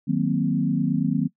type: chord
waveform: sine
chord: C half-diminished seventh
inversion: first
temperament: equal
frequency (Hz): 155.56 / 185 / 233.1 / 261.6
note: Eb3 / Gb3 / Bb3 / C4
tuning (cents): 0 / 0 / 0 / 0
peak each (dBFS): -25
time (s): 0.07-1.28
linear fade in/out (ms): 20
effects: noise-tail reverb RT60 0.1 s tail -20 dB re dry